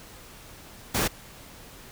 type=noise; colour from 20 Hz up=pink; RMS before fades=-25 dBFS; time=0.94-1.08 s; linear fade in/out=10 ms; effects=pink hiss -47 dBFS RMS until 1.91 s